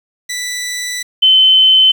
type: tone pair in turn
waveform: 15% pulse / sine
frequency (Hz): 1975.5 / 3061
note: B6 / G7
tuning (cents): 0 / -42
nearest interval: minor sixth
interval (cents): 758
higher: second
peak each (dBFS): -13 / -5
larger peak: second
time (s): 0.29-1.03 / 1.22-1.92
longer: first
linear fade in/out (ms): 10
effects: 7-bit